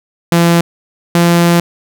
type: tone pair in turn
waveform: sawtooth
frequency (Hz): 170 / 171.48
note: F3 / F3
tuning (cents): -46 / -31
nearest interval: unison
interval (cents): 15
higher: second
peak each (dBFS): -3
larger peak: neither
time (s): 0.32-0.61 / 1.15-1.6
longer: second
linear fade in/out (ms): 2
effects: none